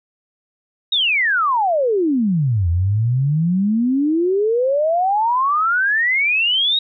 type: exponential two-way sweep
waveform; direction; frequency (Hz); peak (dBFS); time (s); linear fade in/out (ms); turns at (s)
sine; down then up; 3829 to 82.41 to 3829; -14; 0.92-6.79; 5; 2.69
effects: none